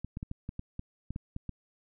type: clicks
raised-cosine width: 5 ms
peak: -24 dBFS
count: 11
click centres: 0.046 / 0.171 / 0.229 / 0.314 / 0.491 / 0.594 / 0.794 / 1.106 / 1.161 / 1.364 / 1.493 s
effects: none